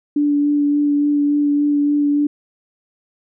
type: tone with vibrato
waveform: sine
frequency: 290.7 Hz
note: D4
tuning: 18 cents flat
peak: -13 dBFS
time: 0.16-2.27 s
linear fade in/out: 5 ms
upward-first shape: sine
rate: 3.5 Hz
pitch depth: 12 cents each way
effects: none